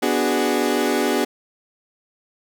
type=chord; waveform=30% pulse; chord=G# half-diminished seventh; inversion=first; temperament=equal; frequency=246.9 / 293.7 / 370 / 415.3 Hz; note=B3 / D4 / F#4 / G#4; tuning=0 / 0 / 0 / 0 cents; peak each=-21 dBFS; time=0.02-1.25 s; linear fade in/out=10 ms; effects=none